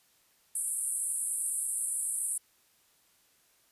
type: band-pass noise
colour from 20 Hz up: pink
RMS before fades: -33 dBFS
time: 0.55-2.38 s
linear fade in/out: 5 ms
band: 8400 to 11000 Hz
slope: 96 dB/octave
effects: white hiss -67 dBFS RMS until 3.71 s + resampled to 32000 Hz